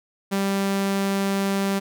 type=tone; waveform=sawtooth; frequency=196.5 Hz; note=G3; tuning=4 cents sharp; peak=-17 dBFS; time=0.31-1.8 s; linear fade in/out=20 ms; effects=none